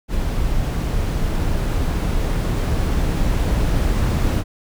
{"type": "noise with level ramp", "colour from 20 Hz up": "brown", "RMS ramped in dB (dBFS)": [-21, -17], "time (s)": [0.08, 4.44], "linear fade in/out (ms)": 50, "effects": []}